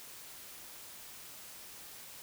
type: silence
effects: white hiss -50 dBFS RMS until 2.22 s